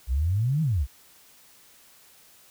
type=exponential two-way sweep; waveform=sine; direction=up then down; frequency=58.27 to 164.81 to 58.27 Hz; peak=-21 dBFS; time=0.07-0.87 s; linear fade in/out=50 ms; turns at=0.62 s; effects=white hiss -55 dBFS RMS until 2.5 s